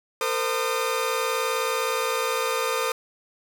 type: tone cluster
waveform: sawtooth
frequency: 454.4 / 514 / 1218 Hz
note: A#4 / C5 / D#6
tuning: -44 / -31 / -37 cents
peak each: -24 dBFS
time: 0.21-2.92 s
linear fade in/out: 2 ms
effects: none